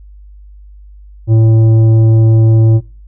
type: tone with tanh clipping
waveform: sine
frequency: 111.8 Hz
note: A2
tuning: 28 cents sharp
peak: -6 dBFS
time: 1.27-2.81 s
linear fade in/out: 50 ms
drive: 9 dB
effects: noise-tail reverb RT60 0.4 s tail -26 dB re dry + added 50 Hz sine -33 dBFS peak until 3.07 s